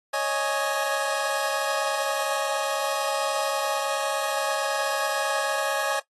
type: chord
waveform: 25% pulse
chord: C# suspended second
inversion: none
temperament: just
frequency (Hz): 554.4 / 623.7 / 831.5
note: C#5 / D#5 / G#5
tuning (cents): 0 / +4 / +2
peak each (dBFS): -24 / -26 / -25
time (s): 0.13-6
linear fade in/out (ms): 10
effects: noise-tail reverb RT60 0.1 s tail -18 dB re dry + AAC 32 kbps